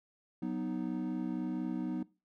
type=chord; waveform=triangle; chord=B major; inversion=second; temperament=equal; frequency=185 / 246.9 / 311.1 Hz; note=F#3 / B3 / D#4; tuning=0 / 0 / 0 cents; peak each=-36 / -35 / -36 dBFS; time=0.42-2.03 s; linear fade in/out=5 ms; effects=noise-tail reverb RT60 0.3 s tail -21 dB re dry